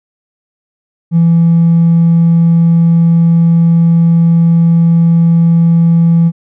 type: tone with hard clipping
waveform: sine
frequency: 167.4 Hz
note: E3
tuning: 27 cents sharp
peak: -5 dBFS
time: 1.11-6.32 s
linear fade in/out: 50 ms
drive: 1 dB
effects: none